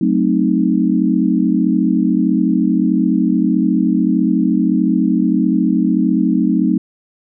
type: chord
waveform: sine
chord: F# diminished seventh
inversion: none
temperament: equal with one note detuned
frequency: 186.28 / 220 / 261.6 / 311.1 Hz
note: F#3 / A3 / C4 / Eb4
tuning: +12 / 0 / 0 / 0 cents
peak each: -17 dBFS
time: 0.01-6.78 s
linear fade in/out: 5 ms
effects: none